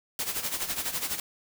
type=noise with tremolo; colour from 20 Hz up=white; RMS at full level=-29 dBFS; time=0.19-1.2 s; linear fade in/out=2 ms; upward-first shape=sine; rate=12 Hz; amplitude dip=70%; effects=none

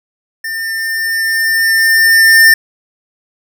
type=tone with level ramp; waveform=square; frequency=1801 Hz; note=A6; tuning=40 cents sharp; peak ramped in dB=-19 to -3 dBFS; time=0.44-2.54 s; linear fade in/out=5 ms; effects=none

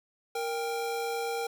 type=tone pair together; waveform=square; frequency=466.2 / 793.3 Hz; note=A#4 / G5; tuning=0 / +20 cents; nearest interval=major sixth; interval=920 cents; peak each=-33 / -35 dBFS; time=0.35-1.47 s; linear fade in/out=5 ms; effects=10-bit

